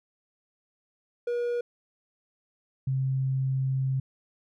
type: tone pair in turn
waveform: triangle / sine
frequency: 480 / 132.8 Hz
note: B4 / C3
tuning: -49 / +26 cents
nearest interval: octave + minor seventh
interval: 2225 cents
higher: first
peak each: -24 / -24 dBFS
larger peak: neither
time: 1.27-1.61 / 2.87-4 s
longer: second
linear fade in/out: 5 ms
effects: none